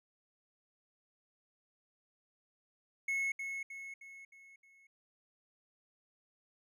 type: tone with echo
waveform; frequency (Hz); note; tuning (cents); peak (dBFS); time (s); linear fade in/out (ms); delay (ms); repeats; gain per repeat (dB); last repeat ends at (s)
triangle; 2186; C#7; -25; -30; 3.08-3.32; 5; 310; 5; -6; 4.87
effects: none